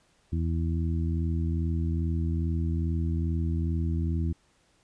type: harmonic tone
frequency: 82.41 Hz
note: E2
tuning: in tune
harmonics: 1 / 2 / 3 / 4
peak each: -26 / -32 / -36 / -38 dBFS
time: 0.32-4.33 s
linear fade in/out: 10 ms
effects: pink hiss -66 dBFS RMS until 4.83 s + resampled to 22050 Hz